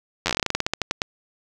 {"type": "slowing click train", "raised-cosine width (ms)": 0.2, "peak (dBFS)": -4, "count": 19, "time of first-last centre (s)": [0.26, 1.018], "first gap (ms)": 10, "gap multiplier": 1.15, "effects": []}